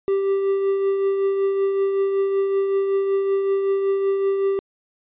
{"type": "tone with tremolo", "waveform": "triangle", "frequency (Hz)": 392, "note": "G4", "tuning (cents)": 0, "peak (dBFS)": -14, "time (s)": [0.08, 4.59], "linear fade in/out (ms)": 0, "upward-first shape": "triangle", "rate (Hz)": 5.3, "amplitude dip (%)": 40, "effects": ["resampled to 8000 Hz"]}